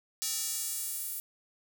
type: tone with high-pass filter sweep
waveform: square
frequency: 258.9 Hz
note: C4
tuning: 18 cents flat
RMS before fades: -35 dBFS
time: 0.22-1.2 s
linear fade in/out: 0 ms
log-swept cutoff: 5800 to 12000 Hz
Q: 1.2
effects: none